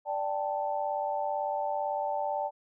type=chord; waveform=sine; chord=D suspended fourth; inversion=none; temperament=just; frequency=587.3 / 783.1 / 881 Hz; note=D5 / G5 / A5; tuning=0 / -2 / +2 cents; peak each=-33 dBFS; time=0.05-2.51 s; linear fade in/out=50 ms; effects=none